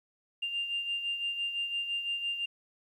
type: beating tone pair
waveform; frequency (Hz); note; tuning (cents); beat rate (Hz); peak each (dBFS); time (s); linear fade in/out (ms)
sine; 2794 / 2799.9; F7 / F7; 0 / +4; 5.9; -31 / -39; 0.42-2.46; 10
effects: tanh soft clip ceiling -24 dBFS + 11-bit